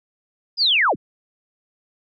sine linear sweep, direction down, 5080 to 61.6 Hz, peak -14 dBFS, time 0.57-0.96 s, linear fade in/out 50 ms, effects none

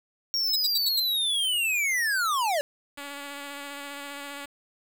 square linear sweep, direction down, 5588 to 554 Hz, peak -24 dBFS, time 0.34-2.61 s, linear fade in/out 0 ms
sawtooth tone bursts, 3913 Hz, B7, 17 cents flat, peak -21 dBFS, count 5, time 0.53-0.999 s, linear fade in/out 5 ms, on 29 ms, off 81 ms
5% pulse tone with vibrato, 283.7 Hz, C#4, 40 cents sharp, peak -25 dBFS, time 2.97-4.46 s, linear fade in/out 10 ms, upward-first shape square, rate 15 Hz, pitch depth 14 cents each way
effects 9-bit

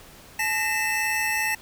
square tone cluster, 860 / 1843 / 2005 / 2642 Hz, A5 / A#6 / B6 / E7, -40 / -20 / +26 / +3 cents, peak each -31 / -28 / -31 / -28 dBFS, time 0.39-1.55 s, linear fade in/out 5 ms, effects pink hiss -48 dBFS RMS until 1.61 s

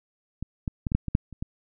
clicks, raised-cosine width 5 ms, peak -19 / -15 / -15 / -16 / -8 / -17 / -7 / -29 / -18 dBFS, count 9, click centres 0.426 / 0.678 / 0.868 / 0.919 / 0.95 / 1.083 / 1.151 / 1.327 / 1.425 s, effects none

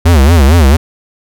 square tone with vibrato, 76.2 Hz, D#2, 36 cents flat, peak -4 dBFS, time 0.05-0.77 s, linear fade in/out 10 ms, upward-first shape sine, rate 4.4 Hz, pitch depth 240 cents each way, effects none

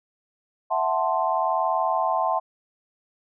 sine chord, F# half-diminished seventh, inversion third, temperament equal, 659.3 / 740 / 880 / 1046.5 Hz, E5 / F#5 / A5 / C6, 0 / 0 / 0 / 0 cents, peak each -26 dBFS, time 0.7-2.4 s, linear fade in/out 20 ms, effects none

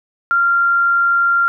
sine tone, 1386 Hz, F6, 14 cents flat, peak -11 dBFS, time 0.31-1.48 s, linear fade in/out 0 ms, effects none

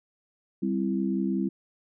sine chord, C major, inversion second, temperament equal with one note detuned, 196 / 261.6 / 332.1 Hz, G3 / C4 / E4, 0 / 0 / +13 cents, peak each -27 / -30 / -30 dBFS, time 0.62-1.49 s, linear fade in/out 10 ms, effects none

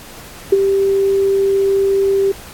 sine tone with ADSR envelope, 392 Hz, G4, in tune, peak -4 dBFS, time 0.52-2.32 s, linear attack 8 ms, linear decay 27 ms, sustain -7 dB, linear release 7 ms, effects pink hiss -36 dBFS RMS until 2.53 s + AAC 64 kbps

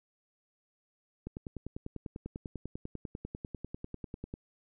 click train, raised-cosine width 3 ms, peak -26 dBFS, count 32, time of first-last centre 1.27-4.339 s, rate 10.1 Hz, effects none

